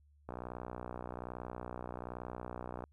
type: click train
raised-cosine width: 1 ms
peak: -28 dBFS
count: 157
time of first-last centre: 0.29-2.839 s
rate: 61.2 Hz
effects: added 73 Hz sine -63 dBFS peak until 2.92 s